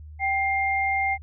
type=tone pair together; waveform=sine; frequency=781.1 / 2112 Hz; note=G5 / C7; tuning=-6 / +16 cents; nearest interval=octave + perfect fourth; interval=1722 cents; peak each=-24 dBFS; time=0.19-1.18 s; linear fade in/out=50 ms; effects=added 76 Hz sine -39 dBFS peak until 1.22 s